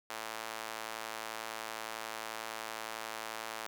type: tone with high-pass filter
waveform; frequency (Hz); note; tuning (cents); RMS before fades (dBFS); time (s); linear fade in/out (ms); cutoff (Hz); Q
sawtooth; 111; A2; +16; -42; 0.1-3.67; 0; 830; 0.9
effects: none